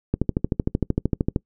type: click train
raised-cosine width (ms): 3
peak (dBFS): -7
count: 17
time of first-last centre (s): 0.14-1.361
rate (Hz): 13.1
effects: noise-tail reverb RT60 0.1 s tail -24 dB re dry